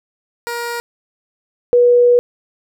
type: tone pair in turn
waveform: 15% pulse / sine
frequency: 473.2 / 485.7 Hz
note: A#4 / B4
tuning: +26 / -29 cents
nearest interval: unison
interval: 45 cents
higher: second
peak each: -15 / -7 dBFS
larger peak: second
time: 0.47-0.8 / 1.73-2.19 s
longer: second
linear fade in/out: 0 ms
effects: none